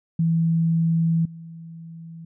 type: tone with level steps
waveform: sine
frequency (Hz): 164.81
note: E3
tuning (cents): 0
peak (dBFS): -17 / -36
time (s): 0.19-2.25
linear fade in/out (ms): 5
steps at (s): 1.25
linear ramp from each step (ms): 5
effects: none